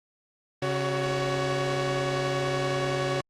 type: tone cluster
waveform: sawtooth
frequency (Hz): 136.4 / 371.8 / 563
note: C#3 / F#4 / C#5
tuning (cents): -28 / +8 / +27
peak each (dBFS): -26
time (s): 0.62-3.21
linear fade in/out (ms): 5
effects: low-pass 6000 Hz 12 dB/octave + Opus 24 kbps